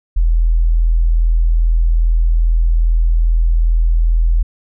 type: tone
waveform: sine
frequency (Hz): 41.22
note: E1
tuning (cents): +1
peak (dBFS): -9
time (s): 0.16-4.43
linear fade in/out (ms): 10
effects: none